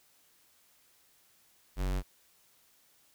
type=tone; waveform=square; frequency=46.59 Hz; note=F#1; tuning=13 cents sharp; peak=-30 dBFS; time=1.76-2.03 s; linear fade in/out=50 ms; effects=white hiss -66 dBFS RMS until 3.14 s